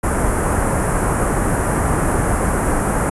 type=band-stop noise; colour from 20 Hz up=pink; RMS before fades=-17 dBFS; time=0.03-3.1 s; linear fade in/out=10 ms; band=1600 to 10000 Hz; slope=24 dB/octave; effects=resampled to 24000 Hz